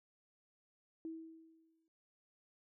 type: tone with exponential decay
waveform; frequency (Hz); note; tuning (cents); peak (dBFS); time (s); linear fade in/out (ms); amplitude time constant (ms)
sine; 324.1; E4; -29; -40; 1.05-1.88; 1; 180
effects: none